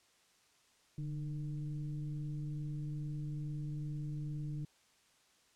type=tone with frequency modulation; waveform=sine; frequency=146.83 Hz; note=D3; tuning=in tune; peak=-37 dBFS; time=0.98-4.65 s; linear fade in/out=2 ms; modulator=158 Hz; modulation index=0.53; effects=white hiss -69 dBFS RMS until 5.55 s + low-pass 8000 Hz 12 dB/octave